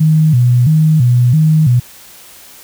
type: tone with vibrato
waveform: sine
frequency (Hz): 138.59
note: C#3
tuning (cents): 0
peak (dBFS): -6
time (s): 0-1.8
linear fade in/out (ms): 10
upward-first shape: square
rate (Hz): 1.5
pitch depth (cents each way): 210
effects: white hiss -38 dBFS RMS until 2.63 s